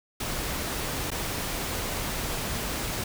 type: noise with dropouts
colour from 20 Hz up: pink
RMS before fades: -31 dBFS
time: 0.2-3.04 s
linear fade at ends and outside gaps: 5 ms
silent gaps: 1.105-1.115 s
effects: none

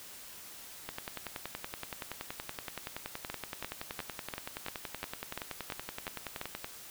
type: two click trains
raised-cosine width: 0.3 ms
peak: -21 / -20 dBFS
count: 62 / 10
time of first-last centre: 0.89-6.645 / 3.3-6.414 s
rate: 10.6 / 2.89 Hz
effects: white hiss -49 dBFS RMS until 6.9 s

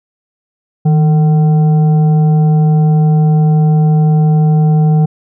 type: tone with frequency modulation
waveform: sine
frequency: 156.9 Hz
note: D#3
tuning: 15 cents sharp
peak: -6 dBFS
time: 0.85-5.06 s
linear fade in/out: 10 ms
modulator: 604 Hz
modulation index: 0.28
effects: none

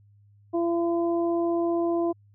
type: harmonic tone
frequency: 339.4 Hz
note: F4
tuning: 49 cents flat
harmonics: 1 / 2 / 3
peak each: -23 / -29 / -37 dBFS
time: 0.53-2.13 s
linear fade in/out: 20 ms
effects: added 102 Hz sine -54 dBFS peak until 2.34 s

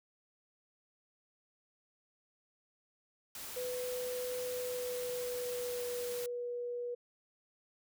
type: noise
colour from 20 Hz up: white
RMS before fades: -45 dBFS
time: 3.35-6.26 s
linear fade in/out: 2 ms
type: tone with pitch glide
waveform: sine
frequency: 498.6 to 484.1 Hz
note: B4 to B4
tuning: +16 to -35 cents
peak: -36 dBFS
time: 3.56-6.95 s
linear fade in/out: 10 ms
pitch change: -51 cents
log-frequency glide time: 4.44-6.5 s
effects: none

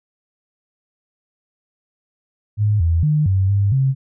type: tone with pitch steps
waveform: sine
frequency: 105 / 83.2 / 151.3 / 95.6 / 100.2 / 134 Hz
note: G#2 / E2 / D#3 / G2 / G2 / C3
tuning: +19 / +17 / -48 / -43 / +38 / +42 cents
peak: -13 dBFS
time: 2.57-3.95 s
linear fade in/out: 50 ms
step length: 230 ms
effects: none

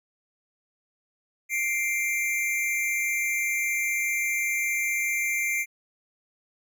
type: tone pair together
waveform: square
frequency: 2104 / 2349 Hz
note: C7 / D7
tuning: +9 / 0 cents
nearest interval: major second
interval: 191 cents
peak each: -28 dBFS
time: 1.49-5.66 s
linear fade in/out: 50 ms
effects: none

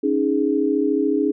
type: chord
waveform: sine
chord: C# suspended second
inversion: none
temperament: equal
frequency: 277.2 / 311.1 / 415.3 Hz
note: C#4 / D#4 / G#4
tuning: 0 / 0 / 0 cents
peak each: -21 dBFS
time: 0.03-1.32 s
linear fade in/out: 10 ms
effects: none

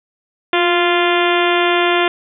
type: harmonic tone with a mistuned harmonic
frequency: 347.9 Hz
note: F4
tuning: 7 cents flat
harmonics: 1 / 2 / 3 / 4 / 5 / 6 / 7 / 8 / 9 / 10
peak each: -16 / -19 / -21 / -22 / -23 / -24 / -24 / -25 / -26 / -26 dBFS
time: 0.53-2.08 s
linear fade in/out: 2 ms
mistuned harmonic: 1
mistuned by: +27 cents
effects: none

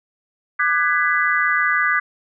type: chord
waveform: sine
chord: G# half-diminished seventh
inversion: second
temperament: just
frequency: 1196.1 / 1495.1 / 1661.2 / 1993.5 Hz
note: D6 / F#6 / G#6 / B6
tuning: +31 / +18 / 0 / +16 cents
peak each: -21 dBFS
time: 0.59-2 s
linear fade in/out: 10 ms
effects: none

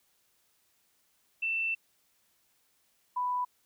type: tone pair in turn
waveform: sine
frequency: 2674 / 991.3 Hz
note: E7 / B5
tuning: +24 / +6 cents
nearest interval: octave + perfect fourth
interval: 1718 cents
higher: first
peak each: -28 dBFS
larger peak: neither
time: 1.42-1.75 / 3.16-3.45 s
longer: first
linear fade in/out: 10 ms
effects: white hiss -71 dBFS RMS until 3.65 s

